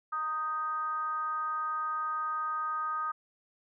sine tone with frequency modulation, 1244.5 Hz, D#6, in tune, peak -30 dBFS, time 0.12-3.12 s, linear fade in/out 10 ms, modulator 319 Hz, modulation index 0.48, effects none

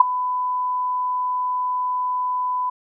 sine tone with ADSR envelope, 1000 Hz, B5, 21 cents sharp, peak -3 dBFS, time 0-2.7 s, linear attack 6 ms, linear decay 12 ms, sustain -17 dB, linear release 8 ms, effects none

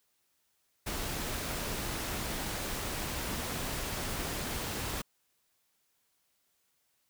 pink noise, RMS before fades -36 dBFS, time 0.86-5.02 s, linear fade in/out 10 ms, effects white hiss -75 dBFS RMS until 7.09 s

